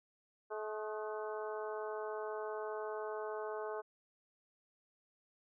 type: harmonic tone with a mistuned harmonic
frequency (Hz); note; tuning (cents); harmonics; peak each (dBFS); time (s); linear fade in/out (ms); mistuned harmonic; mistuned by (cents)
214.9; A3; -41; 2 / 3 / 4 / 5 / 6 / 7; -41 / -45 / -47 / -49 / -51 / -52; 0.5-3.82; 20; 6; -48
effects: none